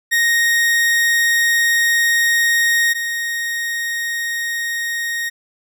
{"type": "tone pair in turn", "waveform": "40% pulse", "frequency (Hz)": [1864.7, 1864.7], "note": ["A#6", "A#6"], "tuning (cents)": [0, 0], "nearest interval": "unison", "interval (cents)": 0, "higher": "neither", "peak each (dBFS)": [-12, -19], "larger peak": "first", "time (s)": [[0.11, 2.94], [2.94, 5.3]], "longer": "first", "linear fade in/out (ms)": 20, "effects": []}